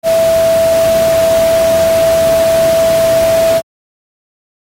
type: tone in noise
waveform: sine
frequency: 657 Hz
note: E5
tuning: 6 cents flat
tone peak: -7 dBFS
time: 0.03-3.62 s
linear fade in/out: 50 ms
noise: pink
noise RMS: -21 dBFS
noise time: 0.03-3.62 s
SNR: +11 dB
effects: high-pass 80 Hz 12 dB/octave + AAC 48 kbps